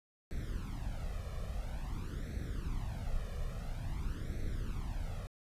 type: noise with flanger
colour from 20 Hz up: brown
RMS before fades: -38 dBFS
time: 0.31-5.27 s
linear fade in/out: 0 ms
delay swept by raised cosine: 0.5 to 1.7 ms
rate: 0.49 Hz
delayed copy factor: +0.8
effects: resampled to 32000 Hz